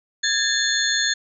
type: tone cluster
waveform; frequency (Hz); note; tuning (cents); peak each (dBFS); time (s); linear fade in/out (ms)
sine; 1658 / 1784 / 3538 / 4265 / 6650; G#6 / A6 / A7 / C8 / G#8; -3 / +23 / +9 / +32 / +1; -25; 0.23-1.14; 10
effects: none